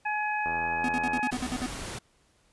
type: harmonic tone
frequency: 844 Hz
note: G#5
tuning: 28 cents sharp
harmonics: 1 / 2 / 3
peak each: -29 / -32 / -34 dBFS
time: 0.05-1.31 s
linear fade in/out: 10 ms
type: click train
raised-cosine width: 1 ms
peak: -24 dBFS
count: 62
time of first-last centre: 0.46-1.193 s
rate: 83.2 Hz
type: tone bursts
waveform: square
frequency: 250.6 Hz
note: B3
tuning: 25 cents sharp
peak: -29 dBFS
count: 9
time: 0.84-1.662 s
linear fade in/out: 2 ms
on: 46 ms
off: 51 ms
type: noise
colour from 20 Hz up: pink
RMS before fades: -37 dBFS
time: 1.31-1.99 s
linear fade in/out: 10 ms
effects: pink hiss -66 dBFS RMS until 2.52 s + resampled to 24000 Hz